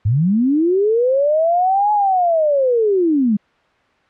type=linear two-way sweep; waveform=sine; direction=up then down; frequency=94.1 to 848 to 196.2 Hz; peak=-12 dBFS; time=0.05-3.37 s; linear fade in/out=10 ms; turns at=1.92 s; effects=white hiss -56 dBFS RMS until 4.09 s + low-pass 2000 Hz 12 dB/octave